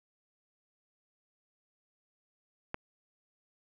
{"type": "click", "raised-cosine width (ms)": 0.5, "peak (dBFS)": -19, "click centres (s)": 2.744, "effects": []}